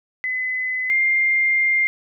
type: tone pair in turn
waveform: sine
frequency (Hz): 2021 / 2107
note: B6 / C7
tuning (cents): +39 / +12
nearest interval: minor second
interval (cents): 73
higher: second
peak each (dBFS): -21 / -15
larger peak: second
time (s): 0.24-0.9 / 0.9-1.87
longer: second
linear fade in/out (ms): 0
effects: none